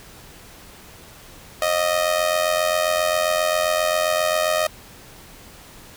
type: tone with amplitude modulation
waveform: sawtooth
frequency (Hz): 622.3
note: D#5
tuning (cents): 0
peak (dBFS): -11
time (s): 1.62-4.67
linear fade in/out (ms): 2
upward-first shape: sine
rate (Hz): 87.5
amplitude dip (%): 75
effects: pink hiss -44 dBFS RMS until 5.96 s